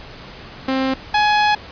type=tone pair in turn; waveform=sawtooth; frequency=264.5 / 839.7 Hz; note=C4 / G#5; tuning=+19 / +19 cents; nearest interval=octave + minor sixth; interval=2000 cents; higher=second; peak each=-13 / -9 dBFS; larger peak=second; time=0.68-0.94 / 1.14-1.55 s; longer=second; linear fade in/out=5 ms; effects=pink hiss -37 dBFS RMS until 1.71 s + resampled to 11025 Hz